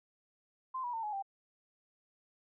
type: tone with pitch steps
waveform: sine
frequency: 1039 / 969.4 / 904.5 / 843.9 / 787.4 Hz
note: C6 / B5 / A5 / G#5 / G5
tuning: -12 / -32 / +48 / +27 / +8 cents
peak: -35 dBFS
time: 0.74-1.225 s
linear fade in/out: 10 ms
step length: 97 ms
effects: none